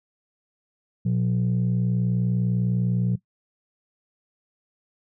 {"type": "tone pair together", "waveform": "sine", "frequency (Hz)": [120.3, 180.25], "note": ["B2", "F#3"], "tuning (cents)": [-45, -45], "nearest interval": "perfect fifth", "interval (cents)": 700, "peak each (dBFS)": -21, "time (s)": [1.05, 3.16], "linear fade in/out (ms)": 10, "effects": ["noise-tail reverb RT60 0.1 s tail -18 dB re dry", "tanh soft clip ceiling -16 dBFS"]}